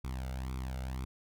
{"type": "tone with flanger", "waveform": "sawtooth", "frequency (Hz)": 64.6, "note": "C2", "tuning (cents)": -21, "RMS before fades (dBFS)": -38, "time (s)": [0.04, 1.05], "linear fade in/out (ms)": 5, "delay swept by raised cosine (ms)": [0.85, 1.42], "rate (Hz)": 2, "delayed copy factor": 0.75, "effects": []}